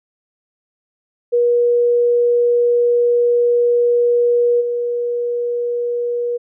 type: tone with level steps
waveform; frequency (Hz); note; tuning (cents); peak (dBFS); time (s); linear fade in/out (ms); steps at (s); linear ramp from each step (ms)
sine; 480; B4; -49; -11 / -17; 1.32-6.38; 20; 4.6; 20
effects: none